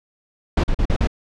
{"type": "noise bursts", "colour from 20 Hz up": "brown", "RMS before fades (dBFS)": -17, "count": 5, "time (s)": [0.57, 1.073], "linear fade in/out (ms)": 5, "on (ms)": 67, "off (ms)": 42, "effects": ["low-pass 5000 Hz 12 dB/octave"]}